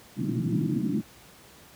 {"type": "band-pass noise", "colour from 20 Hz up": "pink", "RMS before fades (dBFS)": -27, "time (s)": [0.16, 1.03], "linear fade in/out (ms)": 50, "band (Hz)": [120, 340], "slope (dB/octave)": 96, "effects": ["pink hiss -52 dBFS RMS until 1.75 s", "high-pass 60 Hz 12 dB/octave"]}